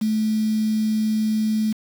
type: tone with quantisation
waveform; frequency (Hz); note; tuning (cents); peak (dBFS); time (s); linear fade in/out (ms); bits
sine; 216.8; A3; -25; -18; 0.01-1.73; 10; 6
effects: none